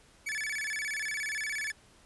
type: tone with vibrato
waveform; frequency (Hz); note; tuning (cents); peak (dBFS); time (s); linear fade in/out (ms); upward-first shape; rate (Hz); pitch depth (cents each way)
45% pulse; 1980; B6; +4; -32; 0.26-1.72; 10; square; 17; 230
effects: pink hiss -60 dBFS RMS until 2.05 s + resampled to 24000 Hz